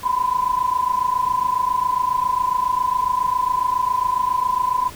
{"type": "tone pair together", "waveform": "sine", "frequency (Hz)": [990.7, 1018], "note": ["B5", "C6"], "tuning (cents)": [5, -48], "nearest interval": "unison", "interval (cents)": 47, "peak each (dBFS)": -20, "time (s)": [0.03, 4.9], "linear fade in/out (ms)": 20, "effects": ["pink hiss -39 dBFS RMS until 4.95 s"]}